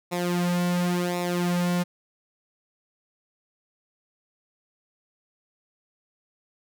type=tone with flanger; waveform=sawtooth; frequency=176.6 Hz; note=F3; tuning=20 cents sharp; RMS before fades=-25 dBFS; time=0.11-1.84 s; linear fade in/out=20 ms; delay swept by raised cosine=0.64 to 3.24 ms; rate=0.93 Hz; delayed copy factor=-0.75; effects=none